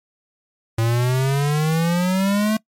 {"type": "exponential sweep", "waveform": "square", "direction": "up", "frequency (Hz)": [112.2, 220], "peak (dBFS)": -17, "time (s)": [0.78, 2.57], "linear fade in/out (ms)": 5, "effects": ["noise-tail reverb RT60 0.1 s tail -22 dB re dry", "MP3 64 kbps"]}